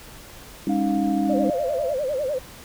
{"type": "chord", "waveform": "sine", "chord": "Ab suspended fourth", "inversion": "none", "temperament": "equal with one note detuned", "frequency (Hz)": [202.6, 277.2, 311.1], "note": ["Ab3", "Db4", "Eb4"], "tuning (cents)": [-43, 0, 0], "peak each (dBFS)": -24, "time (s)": [0.67, 1.5], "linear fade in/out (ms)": 2}
{"type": "tone with pitch glide", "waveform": "sine", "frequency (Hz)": [706, 672.6], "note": ["F5", "E5"], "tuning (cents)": [19, 35], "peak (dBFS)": -28, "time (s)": [0.69, 1.94], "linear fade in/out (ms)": 10, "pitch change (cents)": -84, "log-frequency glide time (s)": [1.38, 1.74]}
{"type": "tone with vibrato", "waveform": "sine", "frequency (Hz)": 554.4, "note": "C#5", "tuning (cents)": 0, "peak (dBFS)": -22, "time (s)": [1.29, 2.39], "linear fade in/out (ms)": 10, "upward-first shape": "sine", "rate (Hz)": 10, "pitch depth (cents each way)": 170}
{"effects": ["pink hiss -43 dBFS RMS until 2.64 s"]}